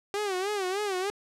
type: tone with vibrato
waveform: sawtooth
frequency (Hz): 391.9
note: G4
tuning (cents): 0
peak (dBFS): -24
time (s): 0.14-1.1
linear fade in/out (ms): 0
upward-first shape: sine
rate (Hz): 3.3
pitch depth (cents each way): 130
effects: low-pass 10000 Hz 12 dB/octave